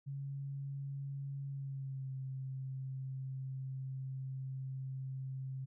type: tone with pitch glide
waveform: sine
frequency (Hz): 138.59 to 132.56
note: C#3 to C3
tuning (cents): 0 to +23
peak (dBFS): -39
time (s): 0.06-5.66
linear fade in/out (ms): 20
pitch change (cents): -77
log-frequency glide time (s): 1.49-2.12
effects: none